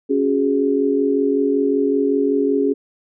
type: chord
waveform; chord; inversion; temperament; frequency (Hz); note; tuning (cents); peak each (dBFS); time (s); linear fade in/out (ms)
sine; C# suspended fourth; none; equal; 277.2 / 370 / 415.3; C#4 / F#4 / G#4; 0 / 0 / 0; -18 / -23 / -18; 0.09-2.74; 20
effects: none